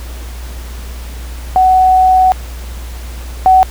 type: tone pair in turn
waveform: sine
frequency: 747 / 751.3 Hz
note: F#5 / F#5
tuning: +16 / +26 cents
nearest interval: unison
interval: 10 cents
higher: second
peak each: -5 / -3 dBFS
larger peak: second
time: 1.56-2.32 / 3.46-3.63 s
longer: first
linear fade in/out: 0 ms
effects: added 60 Hz sine -23 dBFS peak until 3.7 s + pink hiss -34 dBFS RMS until 3.7 s